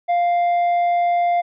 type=tone with tanh clipping; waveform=triangle; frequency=698.5 Hz; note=F5; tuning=in tune; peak=-16 dBFS; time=0.08-1.42 s; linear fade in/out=20 ms; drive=9 dB; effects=none